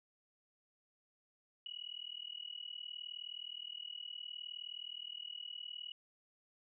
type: tone with amplitude modulation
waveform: sine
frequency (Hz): 2920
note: F#7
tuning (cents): -24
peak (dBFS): -40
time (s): 1.66-5.92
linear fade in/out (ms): 2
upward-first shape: sine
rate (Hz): 39.3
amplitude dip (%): 95
effects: none